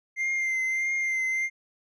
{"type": "tone with vibrato", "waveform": "triangle", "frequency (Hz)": 2093, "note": "C7", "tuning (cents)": 0, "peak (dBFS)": -23, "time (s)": [0.16, 1.5], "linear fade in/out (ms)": 50, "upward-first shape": "triangle", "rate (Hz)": 1.6, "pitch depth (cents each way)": 30, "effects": ["resampled to 22050 Hz"]}